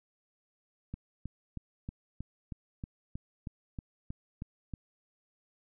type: click train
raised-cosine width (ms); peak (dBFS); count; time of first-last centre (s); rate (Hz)
5; -26; 13; 0.94-4.737; 3.16
effects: none